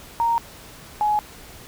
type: tone pair in turn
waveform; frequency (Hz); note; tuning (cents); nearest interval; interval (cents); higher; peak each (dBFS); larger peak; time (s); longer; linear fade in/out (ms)
sine; 929 / 841.1; A#5 / G#5; -6 / +22; major second; 172; first; -17; neither; 0.2-0.38 / 1.01-1.19; neither; 0
effects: pink hiss -43 dBFS RMS until 1.67 s